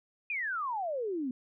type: exponential sweep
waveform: sine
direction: down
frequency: 2522 to 242.4 Hz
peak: -31 dBFS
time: 0.3-1.31 s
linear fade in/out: 2 ms
effects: none